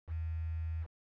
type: tone with quantisation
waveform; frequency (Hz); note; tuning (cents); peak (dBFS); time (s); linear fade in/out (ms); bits
sine; 81.2; E2; -26; -34; 0.07-0.87; 50; 9
effects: low-pass 2000 Hz 12 dB/octave